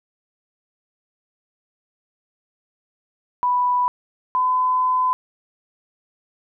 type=tone pair in turn; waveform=sine; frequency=987.8 / 1012.6 Hz; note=B5 / B5; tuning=0 / +43 cents; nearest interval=unison; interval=43 cents; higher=second; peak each=-16 / -16 dBFS; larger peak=neither; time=3.43-3.88 / 4.35-5.13 s; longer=second; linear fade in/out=0 ms; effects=none